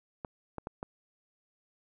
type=clicks; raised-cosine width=1 ms; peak=-23 dBFS; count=4; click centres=0.248 / 0.583 / 0.671 / 0.829 s; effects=none